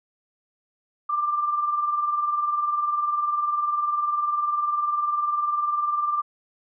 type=tone pair together; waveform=sine; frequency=1185 / 1205 Hz; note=D6 / D6; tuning=+15 / +44 cents; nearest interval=unison; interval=29 cents; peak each=-22 / -30 dBFS; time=1.09-6.22 s; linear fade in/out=10 ms; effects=none